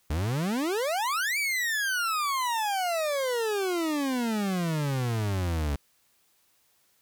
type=exponential two-way sweep; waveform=40% pulse; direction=up then down; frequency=69.3 to 2349 to 69.3 Hz; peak=-25 dBFS; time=0.1-5.76 s; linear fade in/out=5 ms; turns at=1.38 s; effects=white hiss -67 dBFS RMS until 7.01 s